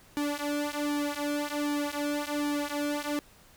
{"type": "tone with flanger", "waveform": "sawtooth", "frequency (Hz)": 292, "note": "D4", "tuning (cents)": -10, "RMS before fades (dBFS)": -31, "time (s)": [0.17, 3.19], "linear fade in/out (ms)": 0, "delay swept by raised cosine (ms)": [1.9, 4.5], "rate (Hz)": 1.3, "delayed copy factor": -0.9, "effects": ["pink hiss -57 dBFS RMS until 3.56 s"]}